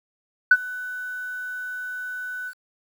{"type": "tone with ADSR envelope", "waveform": "sine", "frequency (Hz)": 1494, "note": "F#6", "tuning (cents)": 16, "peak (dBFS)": -7, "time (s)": [0.51, 2.54], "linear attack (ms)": 5, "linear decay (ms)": 48, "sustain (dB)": -22, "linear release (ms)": 65, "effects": ["tanh soft clip ceiling -3 dBFS", "8-bit"]}